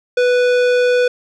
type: tone with tanh clipping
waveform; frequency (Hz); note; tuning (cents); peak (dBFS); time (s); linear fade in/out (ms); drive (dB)
sine; 493.9; B4; 0; -13; 0.17-1.08; 5; 17
effects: none